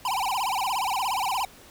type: tone with vibrato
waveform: square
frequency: 884 Hz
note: A5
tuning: 8 cents sharp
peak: -25 dBFS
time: 0.05-1.45 s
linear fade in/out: 2 ms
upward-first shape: sine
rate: 17 Hz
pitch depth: 280 cents each way
effects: pink hiss -50 dBFS RMS until 1.7 s